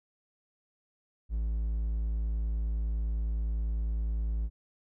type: tone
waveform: triangle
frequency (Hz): 54.9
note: A1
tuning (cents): -3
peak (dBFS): -26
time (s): 1.29-4.5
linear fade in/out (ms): 50
effects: none